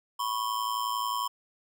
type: ring-modulated tone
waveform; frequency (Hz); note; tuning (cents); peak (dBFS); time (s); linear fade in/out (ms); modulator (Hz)
square; 1042; C6; -7; -26; 0.19-1.28; 10; 55.6
effects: none